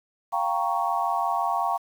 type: chord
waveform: sine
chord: G half-diminished seventh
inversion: third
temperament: equal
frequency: 698.5 / 784 / 932.3 / 1108.7 Hz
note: F5 / G5 / Bb5 / Db6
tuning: 0 / 0 / 0 / 0 cents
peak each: -28 dBFS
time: 0.32-1.78 s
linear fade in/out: 20 ms
effects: 8-bit